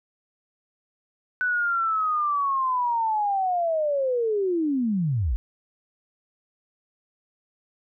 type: linear sweep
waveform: sine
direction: down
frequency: 1500 to 46.29 Hz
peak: -21 dBFS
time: 1.41-5.36 s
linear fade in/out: 0 ms
effects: none